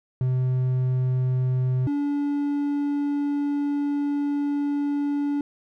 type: tone pair in turn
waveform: triangle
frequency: 128 / 287.4 Hz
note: C3 / D4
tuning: -38 / -37 cents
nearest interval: octave + major second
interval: 1401 cents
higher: second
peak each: -18 / -20 dBFS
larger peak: first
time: 0.21-1.87 / 1.87-5.41 s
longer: second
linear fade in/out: 2 ms
effects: none